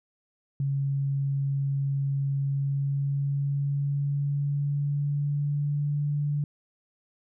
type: tone with pitch glide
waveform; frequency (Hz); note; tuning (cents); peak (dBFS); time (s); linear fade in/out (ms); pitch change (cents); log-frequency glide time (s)
sine; 138.59 to 145.9; C#3 to D3; 0 to -11; -24; 0.6-6.44; 2; +89; 2.42-6.02
effects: none